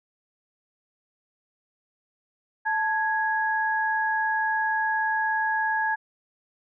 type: tone pair together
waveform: sine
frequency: 878.3 / 1661.2 Hz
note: A5 / G#6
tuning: -3 / 0 cents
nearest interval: major seventh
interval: 1103 cents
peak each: -25 dBFS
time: 2.65-5.96 s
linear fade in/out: 20 ms
effects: none

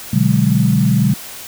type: chord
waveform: sine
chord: G# half-diminished seventh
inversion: first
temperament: equal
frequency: 123.47 / 146.83 / 185 / 207.7 Hz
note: B2 / D3 / F#3 / G#3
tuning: 0 / 0 / 0 / 0 cents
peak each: -16 dBFS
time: 0.13-1.14 s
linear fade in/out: 5 ms
effects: white hiss -32 dBFS RMS until 1.47 s

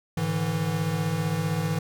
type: tone cluster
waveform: square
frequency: 105.8 / 147.4 / 162.9 Hz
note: G#2 / D3 / E3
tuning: +33 / +7 / -20 cents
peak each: -32 / -32 / -27 dBFS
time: 0.17-1.79 s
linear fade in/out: 5 ms
effects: none

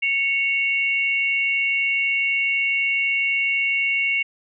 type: tone pair together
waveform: sine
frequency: 2212 / 2762 Hz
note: C#7 / F7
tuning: -4 / -20 cents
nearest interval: major third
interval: 384 cents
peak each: -20 / -23 dBFS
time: 0.02-4.23 s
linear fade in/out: 10 ms
effects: none

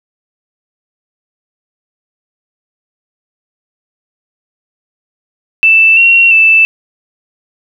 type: tone with pitch steps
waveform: sine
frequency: 2651 / 2735 / 2644 Hz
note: E7 / F7 / E7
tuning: +9 / -37 / +5 cents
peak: -3 dBFS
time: 5.63-6.65 s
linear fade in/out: 0 ms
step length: 340 ms
effects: 7-bit

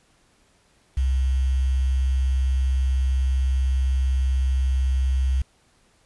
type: tone with quantisation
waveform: sine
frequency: 65.41 Hz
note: C2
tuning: in tune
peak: -18 dBFS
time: 0.97-5.42 s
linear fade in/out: 5 ms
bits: 7
effects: pink hiss -61 dBFS RMS until 6.05 s + resampled to 24000 Hz

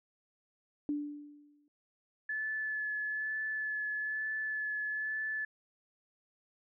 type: tone with exponential decay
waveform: sine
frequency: 292.9 Hz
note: D4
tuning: 5 cents flat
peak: -29 dBFS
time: 0.89-1.68 s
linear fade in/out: 1 ms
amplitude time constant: 170 ms
type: tone with vibrato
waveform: sine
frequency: 1727 Hz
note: A6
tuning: 33 cents flat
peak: -33 dBFS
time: 2.29-5.45 s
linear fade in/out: 5 ms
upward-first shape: sine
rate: 1.1 Hz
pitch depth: 15 cents each way
effects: none

